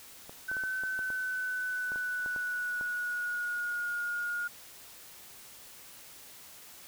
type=clicks; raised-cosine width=1 ms; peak=-31 dBFS; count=12; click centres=0.295 / 0.515 / 0.568 / 0.637 / 0.836 / 0.991 / 1.103 / 1.919 / 1.959 / 2.261 / 2.362 / 2.811 s
type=tone with pitch glide; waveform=sine; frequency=1524 to 1430.2 Hz; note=G6 to F6; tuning=-49 to +41 cents; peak=-31 dBFS; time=0.48-4.48 s; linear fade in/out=10 ms; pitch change=-110 cents; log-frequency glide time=0.92-3.97 s
effects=white hiss -51 dBFS RMS until 6.87 s